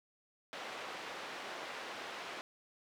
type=band-pass noise; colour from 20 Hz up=pink; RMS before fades=-45 dBFS; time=0.53-2.41 s; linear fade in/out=0 ms; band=500 to 3500 Hz; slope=12 dB/octave; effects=none